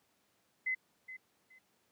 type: tone with echo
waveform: sine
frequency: 2039 Hz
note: C7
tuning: 45 cents flat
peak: -31 dBFS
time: 0.66-0.75 s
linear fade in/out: 10 ms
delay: 420 ms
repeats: 2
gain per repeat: -13 dB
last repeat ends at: 1.59 s
effects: pink hiss -74 dBFS RMS until 1.91 s + high-pass 150 Hz 12 dB/octave